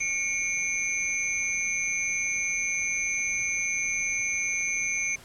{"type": "tone cluster", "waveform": "sine", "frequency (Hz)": [2199, 2378, 6210], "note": ["C#7", "D7", "G8"], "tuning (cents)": [-14, 21, -17], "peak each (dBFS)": -30, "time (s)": [0, 5.16], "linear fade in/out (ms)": 10, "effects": ["pink hiss -49 dBFS RMS until 5.24 s", "low-pass 12000 Hz 12 dB/octave"]}